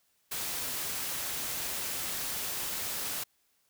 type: noise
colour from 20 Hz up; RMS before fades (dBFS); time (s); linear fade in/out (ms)
white; -35; 0.31-3.24; 10
effects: white hiss -72 dBFS RMS until 3.69 s